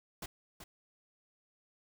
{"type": "noise with echo", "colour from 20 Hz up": "pink", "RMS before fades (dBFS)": -42, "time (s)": [0.22, 0.26], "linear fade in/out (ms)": 5, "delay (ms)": 380, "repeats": 1, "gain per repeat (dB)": -8, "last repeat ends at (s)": 0.64, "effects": []}